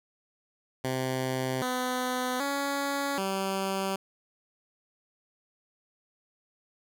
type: tone with pitch steps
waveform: 10% pulse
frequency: 130 / 252.3 / 280.5 / 193.2 Hz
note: C3 / B3 / C#4 / G3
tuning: -11 / +37 / +21 / -25 cents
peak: -20 dBFS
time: 0.84-3.96 s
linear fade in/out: 5 ms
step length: 780 ms
effects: none